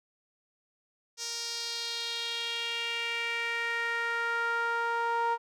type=tone with band-pass filter sweep; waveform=sawtooth; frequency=466.2 Hz; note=A#4; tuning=in tune; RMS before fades=-32 dBFS; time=1.17-5.38 s; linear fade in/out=50 ms; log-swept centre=5700 to 970 Hz; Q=3.1; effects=none